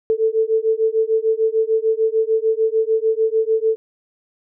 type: beating tone pair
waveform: sine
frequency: 440 / 446.7 Hz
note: A4 / A4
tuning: 0 / +26 cents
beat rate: 6.7 Hz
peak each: -18 dBFS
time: 0.1-3.76 s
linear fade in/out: 0 ms
effects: none